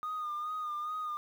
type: tone with vibrato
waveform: sine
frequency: 1224 Hz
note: D#6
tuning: 29 cents flat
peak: -32 dBFS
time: 0.03-1.17 s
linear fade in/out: 0 ms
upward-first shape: sine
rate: 2.4 Hz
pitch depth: 40 cents each way
effects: tanh soft clip ceiling -32 dBFS + 10-bit